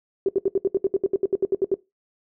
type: tone bursts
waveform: sine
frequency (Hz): 386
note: G4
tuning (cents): -27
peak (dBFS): -16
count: 16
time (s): 0.26-1.742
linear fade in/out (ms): 2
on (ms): 27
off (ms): 70
effects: noise-tail reverb RT60 0.2 s tail -19 dB re dry